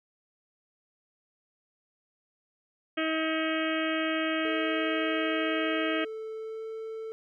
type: harmonic tone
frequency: 318.4 Hz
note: D#4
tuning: 40 cents sharp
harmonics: 1 / 2 / 4 / 5 / 6 / 7 / 8 / 9 / 10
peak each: -30 / -33 / -36 / -37 / -38 / -38 / -39 / -40 / -40 dBFS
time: 2.97-6.05 s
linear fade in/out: 10 ms
type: tone with pitch glide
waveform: triangle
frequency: 440 to 443.8 Hz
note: A4 to A4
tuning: 0 to +15 cents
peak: -33 dBFS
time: 4.45-7.12 s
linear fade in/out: 0 ms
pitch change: +15 cents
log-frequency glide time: 6.33-6.65 s
effects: none